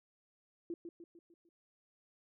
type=tone with echo; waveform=sine; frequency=340 Hz; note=F4; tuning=46 cents flat; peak=-37 dBFS; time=0.7-0.74 s; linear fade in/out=2 ms; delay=150 ms; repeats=5; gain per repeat=-6 dB; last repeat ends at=1.49 s; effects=none